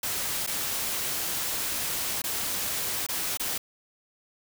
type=noise with dropouts; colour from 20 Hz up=white; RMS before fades=-30 dBFS; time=0.03-3.58 s; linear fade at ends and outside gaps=5 ms; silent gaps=0.465-0.473 / 2.219-2.239 / 3.066-3.087 / 3.373-3.396 s; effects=none